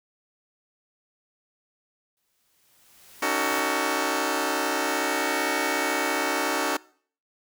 white noise with exponential growth, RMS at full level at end -37 dBFS, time 2.17-3.6 s, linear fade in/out 0 ms, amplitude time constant 310 ms
10% pulse chord, D# half-diminished seventh, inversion third, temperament just, 280 / 311.1 / 373.4 / 448 Hz, C#4 / D#4 / F#4 / A4, +18 / 0 / +16 / +31 cents, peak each -21 dBFS, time 3.22-6.77 s, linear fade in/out 5 ms
effects noise-tail reverb RT60 0.5 s tail -22 dB re dry

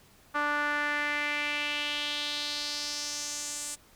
sawtooth tone with band-pass filter sweep, 293.7 Hz, D4, in tune, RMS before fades -32 dBFS, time 0.34-3.76 s, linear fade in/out 20 ms, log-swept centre 1300 to 8200 Hz, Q 3, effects pink hiss -59 dBFS RMS until 3.95 s

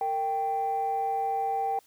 sine tone pair together, 458.5 / 784 Hz, A#4 / G5, -29 / 0 cents, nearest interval major sixth, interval 929 cents, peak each -33 / -25 dBFS, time 0.01-1.79 s, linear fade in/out 2 ms, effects tanh soft clip ceiling -21 dBFS + white hiss -62 dBFS RMS until 1.86 s

